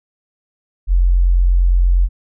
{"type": "tone", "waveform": "sine", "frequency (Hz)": 44.32, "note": "F1", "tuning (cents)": 26, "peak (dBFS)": -9, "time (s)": [0.87, 2.09], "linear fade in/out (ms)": 50, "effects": []}